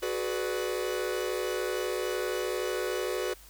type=chord; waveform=45% pulse; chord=G# half-diminished seventh; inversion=third; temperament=equal with one note detuned; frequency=370 / 423.1 / 493.9 / 587.3 Hz; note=F#4 / G#4 / B4 / D5; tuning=0 / +32 / 0 / 0 cents; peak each=-33 / -36 / -34 / -39 dBFS; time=0.02-3.34 s; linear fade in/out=10 ms; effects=added 50 Hz sine -54 dBFS peak until 3.49 s + white hiss -54 dBFS RMS until 3.49 s